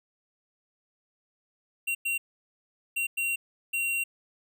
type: tone bursts at uneven times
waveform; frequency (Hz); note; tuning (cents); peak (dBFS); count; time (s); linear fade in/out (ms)
square; 2748; F7; -29; -27; 5; 1.87-1.95 / 2.05-2.18 / 2.96-3.07 / 3.17-3.36 / 3.73-4.04; 10
effects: none